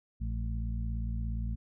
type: harmonic tone with a mistuned harmonic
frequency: 57.2 Hz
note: A#1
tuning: 32 cents flat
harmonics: 1 / 2 / 3 / 4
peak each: -32 / -38 / -45 / -43 dBFS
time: 0.2-1.56 s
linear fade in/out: 20 ms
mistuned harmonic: 4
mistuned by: -59 cents
effects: none